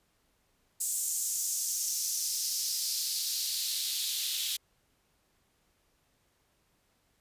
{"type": "noise with high-pass filter sweep", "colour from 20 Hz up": "white", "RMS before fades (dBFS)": -32, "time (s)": [0.8, 4.57], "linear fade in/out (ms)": 10, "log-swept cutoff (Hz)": [7600, 3400], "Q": 2.9, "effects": ["pink hiss -72 dBFS RMS until 7.2 s", "resampled to 32000 Hz"]}